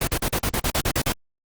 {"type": "noise bursts", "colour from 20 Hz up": "pink", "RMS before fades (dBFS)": -22, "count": 11, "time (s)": [0.01, 1.124], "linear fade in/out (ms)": 5, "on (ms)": 64, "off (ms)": 41, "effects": ["Opus 24 kbps"]}